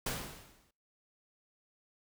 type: noise with exponential decay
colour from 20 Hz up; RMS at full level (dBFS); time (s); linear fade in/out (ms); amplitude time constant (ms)
pink; -33; 0.06-0.71; 5; 140
effects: noise-tail reverb RT60 0.5 s tail -26 dB re dry